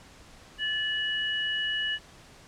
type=tone pair together; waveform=sine; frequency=1736 / 2923 Hz; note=A6 / F#7; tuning=-24 / -22 cents; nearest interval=major sixth; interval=902 cents; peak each=-30 / -29 dBFS; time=0.58-1.99 s; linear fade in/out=50 ms; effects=pink hiss -52 dBFS RMS until 2.47 s + low-pass 8000 Hz 12 dB/octave